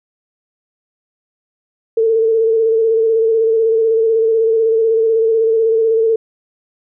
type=tone with vibrato; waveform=sine; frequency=448.7 Hz; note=A4; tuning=34 cents sharp; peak=-10 dBFS; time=1.97-6.16 s; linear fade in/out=5 ms; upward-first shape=square; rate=16 Hz; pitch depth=25 cents each way; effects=none